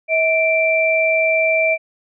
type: tone pair together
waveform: sine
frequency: 642.6 / 2349 Hz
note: E5 / D7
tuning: -44 / 0 cents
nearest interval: octave + minor seventh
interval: 2244 cents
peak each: -16 dBFS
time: 0.08-1.78 s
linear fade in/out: 50 ms
effects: none